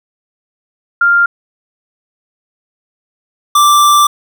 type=tone pair in turn; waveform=sine / square; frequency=1396.9 / 1174.6 Hz; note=F6 / D6; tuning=0 / 0 cents; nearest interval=minor third; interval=300 cents; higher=first; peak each=-6 dBFS; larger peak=neither; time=1.01-1.26 / 3.55-4.07 s; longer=second; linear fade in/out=5 ms; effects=none